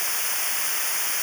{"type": "noise with comb filter", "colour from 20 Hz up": "white", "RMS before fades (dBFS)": -25, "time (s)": [0, 1.22], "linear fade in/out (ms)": 0, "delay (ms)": 0.25, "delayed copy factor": -1, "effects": []}